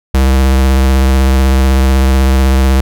square tone with vibrato, 66.1 Hz, C2, 18 cents sharp, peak -7 dBFS, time 0.14-2.81 s, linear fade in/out 5 ms, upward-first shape triangle, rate 16 Hz, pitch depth 35 cents each way, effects none

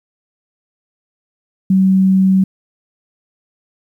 sine tone, 190 Hz, F#3, 46 cents sharp, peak -8 dBFS, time 1.7-2.44 s, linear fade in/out 5 ms, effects 8-bit

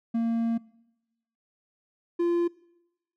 triangle tone pair in turn, 229.9 / 344.5 Hz, A#3 / F4, -24 / -24 cents, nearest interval perfect fifth, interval 700 cents, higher second, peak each -21 / -20 dBFS, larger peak second, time 0.14-0.58 / 2.19-2.48 s, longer first, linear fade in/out 10 ms, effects noise-tail reverb RT60 0.9 s tail -22 dB re dry

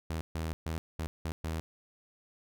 sawtooth tone bursts at uneven times, 80.5 Hz, E2, 41 cents flat, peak -29 dBFS, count 6, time 0.1-0.21 / 0.35-0.53 / 0.66-0.78 / 0.99-1.07 / 1.25-1.32 / 1.44-1.6 s, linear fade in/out 0 ms, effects none

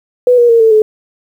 sine tone with pitch steps, 495 / 478.1 / 461.9 / 446.1 / 430.9 Hz, B4 / A#4 / A#4 / A4 / A4, +4 / +44 / -16 / +24 / -36 cents, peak -4 dBFS, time 0.27-0.82 s, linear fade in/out 2 ms, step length 110 ms, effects 7-bit

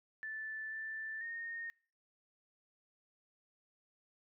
sine tone with pitch steps, 1756 / 1767 / 1845 Hz, A6 / A6 / A#6, -4 / +7 / -18 cents, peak -40 dBFS, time 0.23-1.7 s, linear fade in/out 0 ms, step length 490 ms, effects noise-tail reverb RT60 0.5 s tail -26 dB re dry

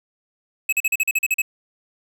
square tone bursts, 2577 Hz, E7, 40 cents flat, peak -17 dBFS, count 10, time 0.69-1.419 s, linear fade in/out 5 ms, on 36 ms, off 41 ms, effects none

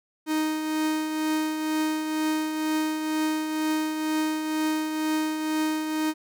45% pulse tone with tremolo, 311.1 Hz, D#4, in tune, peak -22 dBFS, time 0.26-6.14 s, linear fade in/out 50 ms, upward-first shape triangle, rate 2.1 Hz, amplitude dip 50%, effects none

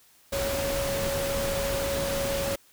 sine tone in noise, 554.4 Hz, C#5, in tune, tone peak -28 dBFS, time 0.32-2.56 s, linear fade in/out 10 ms, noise pink, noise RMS -31 dBFS, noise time 0.32-2.56 s, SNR 0 dB, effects white hiss -59 dBFS RMS until 2.72 s

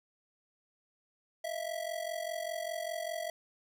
square ring-modulated tone, 656 Hz, E5, 9 cents flat, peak -33 dBFS, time 1.44-3.3 s, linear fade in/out 2 ms, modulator 22.5 Hz, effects none

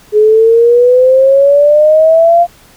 sine exponential sweep, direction up, 419.1 to 698.5 Hz, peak -3 dBFS, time 0.12-2.47 s, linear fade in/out 50 ms, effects pink hiss -42 dBFS RMS until 2.76 s

